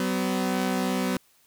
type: tone pair together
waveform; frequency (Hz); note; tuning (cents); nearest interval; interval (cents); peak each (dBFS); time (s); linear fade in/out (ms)
sawtooth; 189.1 / 252.4; F#3 / B3; +38 / +38; perfect fourth; 500; -23; 0-1.17; 2
effects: white hiss -62 dBFS RMS until 1.46 s